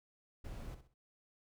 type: noise with echo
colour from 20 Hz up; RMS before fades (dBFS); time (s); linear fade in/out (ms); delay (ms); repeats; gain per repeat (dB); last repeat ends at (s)
brown; -45; 0.44-0.75; 10; 64; 3; -10; 0.942
effects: none